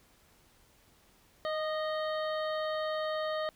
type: harmonic tone with a mistuned harmonic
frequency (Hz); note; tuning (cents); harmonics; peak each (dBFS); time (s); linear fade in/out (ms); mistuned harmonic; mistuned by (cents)
622.3; D#5; 0; 1 / 2 / 3 / 5 / 6 / 7; -32 / -38 / -42 / -46 / -48 / -49; 1.45-3.49; 0; 2; -18
effects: pink hiss -64 dBFS RMS until 3.55 s